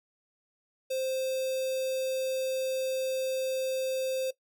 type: tone with notch filter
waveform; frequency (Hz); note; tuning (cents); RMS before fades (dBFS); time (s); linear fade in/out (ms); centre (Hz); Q
square; 523.3; C5; 0; -31; 0.9-4.31; 10; 1500; 1.1
effects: noise-tail reverb RT60 0.1 s tail -18 dB re dry